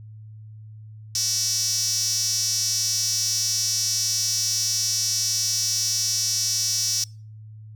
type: tone with high-pass filter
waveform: sawtooth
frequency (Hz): 378.4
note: F#4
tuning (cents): +39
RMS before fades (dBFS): -24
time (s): 1.15-7.04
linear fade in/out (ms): 2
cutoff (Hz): 5500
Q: 6.7
effects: noise-tail reverb RT60 0.4 s tail -26 dB re dry + added 108 Hz sine -39 dBFS peak until 7.75 s